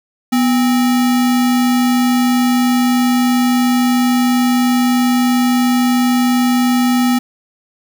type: tone with sample-and-hold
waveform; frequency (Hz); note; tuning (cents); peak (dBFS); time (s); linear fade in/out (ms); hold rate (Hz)
sine; 246.5; B3; -3; -10; 0.32-7.19; 10; 1050
effects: none